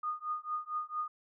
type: tone with tremolo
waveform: sine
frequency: 1229 Hz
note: D#6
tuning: 22 cents flat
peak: -30 dBFS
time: 0.03-1.08 s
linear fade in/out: 5 ms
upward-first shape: triangle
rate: 4.4 Hz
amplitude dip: 100%
effects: none